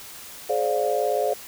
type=chord; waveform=sine; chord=D half-diminished seventh; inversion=second; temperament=just; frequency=422.9 / 528.6 / 587.3 / 704.8 Hz; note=Ab4 / C5 / D5 / F5; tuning=+31 / +18 / 0 / +16 cents; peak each=-26 dBFS; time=0.49-1.34 s; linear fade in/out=10 ms; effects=white hiss -41 dBFS RMS until 1.47 s